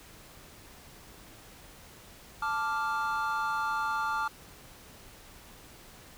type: chord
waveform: triangle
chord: D minor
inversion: second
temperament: equal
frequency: 880 / 1174.7 / 1396.9 Hz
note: A5 / D6 / F6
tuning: 0 / 0 / 0 cents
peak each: -31 dBFS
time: 2.42-4.28 s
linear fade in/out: 5 ms
effects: pink hiss -52 dBFS RMS until 6.17 s